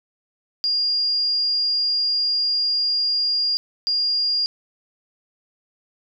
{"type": "tone bursts at uneven times", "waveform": "sine", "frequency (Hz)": 4823, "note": "D8", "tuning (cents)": 45, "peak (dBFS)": -18, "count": 2, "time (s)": [[0.64, 3.57], [3.87, 4.46]], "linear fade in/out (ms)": 0, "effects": []}